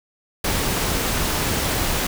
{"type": "noise", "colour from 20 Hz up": "pink", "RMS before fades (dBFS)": -22, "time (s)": [0.44, 2.07], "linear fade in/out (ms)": 5, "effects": []}